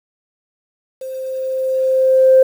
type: tone with level ramp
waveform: sine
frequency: 523.3 Hz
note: C5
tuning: in tune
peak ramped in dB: -25 to -4 dBFS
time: 1.01-2.43 s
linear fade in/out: 5 ms
effects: tanh soft clip ceiling 0 dBFS + 7-bit